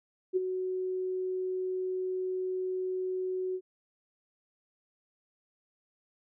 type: tone with ADSR envelope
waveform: sine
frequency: 371.1 Hz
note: F#4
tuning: 5 cents sharp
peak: -22 dBFS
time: 0.33-3.61 s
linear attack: 35 ms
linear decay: 21 ms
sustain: -8 dB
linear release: 61 ms
effects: none